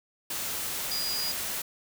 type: tone in noise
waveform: sine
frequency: 4876 Hz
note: D#8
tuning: 36 cents flat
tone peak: -30 dBFS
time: 0.91-1.32 s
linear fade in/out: 5 ms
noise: white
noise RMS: -33 dBFS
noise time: 0.3-1.62 s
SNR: 0 dB
effects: none